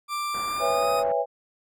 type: tone with pitch glide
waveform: 40% pulse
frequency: 1180 to 1250.2 Hz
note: D6 to D#6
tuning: +8 to +8 cents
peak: -26 dBFS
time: 0.08-1.04 s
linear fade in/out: 50 ms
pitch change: +100 cents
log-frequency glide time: 0.47-0.9 s
type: low-pass noise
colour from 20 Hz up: white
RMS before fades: -41 dBFS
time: 0.34-1.12 s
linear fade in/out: 2 ms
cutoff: 1500 Hz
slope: 24 dB/octave
type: chord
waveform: sine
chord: C# minor seventh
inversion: third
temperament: equal with one note detuned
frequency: 493.9 / 554.4 / 659.3 / 814 Hz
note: B4 / C#5 / E5 / G#5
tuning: 0 / 0 / 0 / -35 cents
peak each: -27 dBFS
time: 0.59-1.26 s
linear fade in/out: 50 ms
effects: none